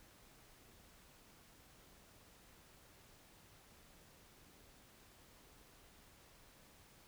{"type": "silence", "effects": ["pink hiss -64 dBFS RMS until 7.07 s"]}